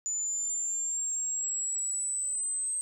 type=linear sweep; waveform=sine; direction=up; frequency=6980 to 8300 Hz; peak=-29 dBFS; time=0.06-2.81 s; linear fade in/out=0 ms; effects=10-bit